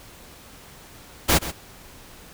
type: noise with echo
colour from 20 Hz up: pink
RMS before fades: -17 dBFS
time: 1.28-1.39 s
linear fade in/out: 20 ms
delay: 130 ms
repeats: 1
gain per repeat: -13 dB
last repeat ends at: 1.52 s
effects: pink hiss -46 dBFS RMS until 2.33 s